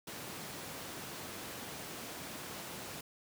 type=high-pass noise; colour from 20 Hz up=pink; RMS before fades=-45 dBFS; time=0.07-3.01 s; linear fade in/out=5 ms; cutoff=140 Hz; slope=12 dB/octave; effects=none